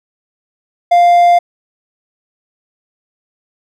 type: tone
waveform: triangle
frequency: 698.5 Hz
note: F5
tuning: in tune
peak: -3 dBFS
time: 0.91-1.39 s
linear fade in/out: 10 ms
effects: none

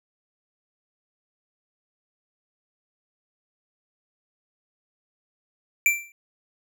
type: tone with exponential decay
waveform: square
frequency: 2349 Hz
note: D7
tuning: in tune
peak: -14 dBFS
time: 5.86-6.12 s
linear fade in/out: 1 ms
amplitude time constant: 56 ms
effects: none

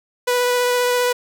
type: tone with vibrato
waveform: sawtooth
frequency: 492.3 Hz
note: B4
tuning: 6 cents flat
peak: -12 dBFS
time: 0.27-1.13 s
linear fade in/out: 10 ms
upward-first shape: triangle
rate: 15 Hz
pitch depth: 12 cents each way
effects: none

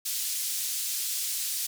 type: band-pass noise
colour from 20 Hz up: white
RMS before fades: -31 dBFS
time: 0.05-1.67 s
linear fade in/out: 10 ms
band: 3900 to 14000 Hz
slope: 12 dB/octave
effects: none

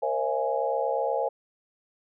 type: tone cluster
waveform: sine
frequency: 468.6 / 537 / 609 / 672 / 831 Hz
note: A#4 / C5 / D#5 / E5 / G#5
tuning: +9 / +45 / -37 / +33 / +1 cents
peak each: -31 / -28 / -37 / -31 / -30 dBFS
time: 0.02-1.29 s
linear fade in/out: 10 ms
effects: none

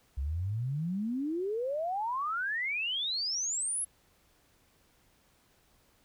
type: exponential sweep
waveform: sine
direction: up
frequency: 64.1 to 11175 Hz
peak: -30 dBFS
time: 0.17-3.85 s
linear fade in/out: 10 ms
effects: pink hiss -67 dBFS RMS until 6.04 s

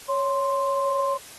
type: tone pair together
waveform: sine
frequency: 554.4 / 1046.5 Hz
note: C#5 / C6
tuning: 0 / 0 cents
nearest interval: major seventh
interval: 1100 cents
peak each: -24 dBFS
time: 0.08-1.18 s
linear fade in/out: 20 ms
effects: white hiss -44 dBFS RMS until 1.38 s + AAC 32 kbps

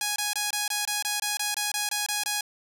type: tone bursts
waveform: 5% pulse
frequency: 830.6 Hz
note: G#5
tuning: in tune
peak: -14 dBFS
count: 14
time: 0.01-2.409 s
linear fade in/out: 2 ms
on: 150 ms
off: 23 ms
effects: none

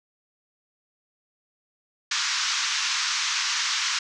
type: band-pass noise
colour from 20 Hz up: white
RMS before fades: -26 dBFS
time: 2.11-3.99 s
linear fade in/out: 5 ms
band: 1000 to 6500 Hz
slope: 48 dB/octave
effects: none

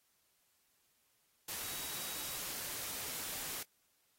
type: tone in noise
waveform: sine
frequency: 3859 Hz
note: B7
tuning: 41 cents flat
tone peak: -52 dBFS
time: 1.63-2.36 s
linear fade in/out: 5 ms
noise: white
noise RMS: -42 dBFS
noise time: 1.48-3.63 s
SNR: -13 dB
effects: white hiss -75 dBFS RMS until 4.18 s + AAC 48 kbps

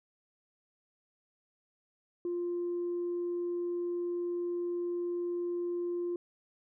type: tone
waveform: sine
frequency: 349.5 Hz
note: F4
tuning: 1 cent sharp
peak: -30 dBFS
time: 2.25-6.16 s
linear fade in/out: 2 ms
effects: tanh soft clip ceiling -28 dBFS

